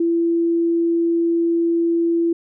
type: tone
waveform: sine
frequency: 336.5 Hz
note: E4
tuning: 36 cents sharp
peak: -15 dBFS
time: 0-2.33 s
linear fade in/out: 5 ms
effects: none